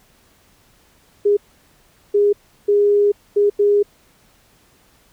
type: tone bursts at uneven times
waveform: sine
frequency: 409.5 Hz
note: G#4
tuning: 24 cents flat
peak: -11 dBFS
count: 5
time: 1.25-1.37 / 2.14-2.33 / 2.68-3.12 / 3.36-3.5 / 3.59-3.83 s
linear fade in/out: 10 ms
effects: pink hiss -55 dBFS RMS until 5.12 s